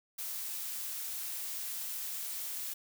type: noise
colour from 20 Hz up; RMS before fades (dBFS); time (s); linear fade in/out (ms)
blue; -39; 0.18-2.74; 10
effects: none